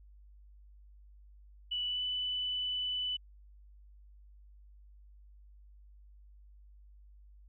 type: tone with pitch glide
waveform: sine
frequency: 2961 to 2990 Hz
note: F#7 to F#7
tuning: +1 to +17 cents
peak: -32 dBFS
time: 1.71-3.17 s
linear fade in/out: 10 ms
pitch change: +16 cents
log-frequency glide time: 1.86-2.02 s
effects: added 50 Hz sine -54 dBFS peak until 7.48 s